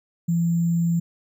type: tone with sample-and-hold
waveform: sine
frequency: 168.9 Hz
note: E3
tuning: 42 cents sharp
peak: -18 dBFS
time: 0.28-1 s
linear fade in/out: 10 ms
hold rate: 7350 Hz
effects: none